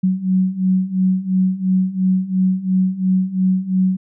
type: beating tone pair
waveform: sine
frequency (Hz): 185 / 187.9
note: F#3 / F#3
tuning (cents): 0 / +27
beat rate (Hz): 2.9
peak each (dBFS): -19 / -16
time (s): 0.03-3.97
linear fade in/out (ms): 10
effects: none